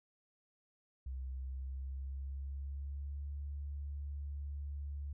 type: tone with pitch glide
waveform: sine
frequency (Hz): 65.2 to 71.51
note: C2 to D2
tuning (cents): -5 to -46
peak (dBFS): -39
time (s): 1.06-5.13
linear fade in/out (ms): 5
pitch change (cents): +159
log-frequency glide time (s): 1.34-3.29
effects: none